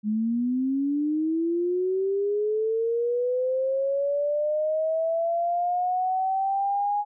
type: linear sweep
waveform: sine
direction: up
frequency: 207.7 to 830.6 Hz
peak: -22 dBFS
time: 0.03-7.05 s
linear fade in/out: 50 ms
effects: none